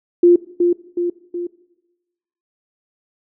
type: tone with echo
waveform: sine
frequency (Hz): 349.2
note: F4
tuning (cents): 0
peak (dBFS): -6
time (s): 0.23-0.36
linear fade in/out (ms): 5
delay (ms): 370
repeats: 3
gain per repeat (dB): -5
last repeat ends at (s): 1.47
effects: noise-tail reverb RT60 1.0 s tail -19 dB re dry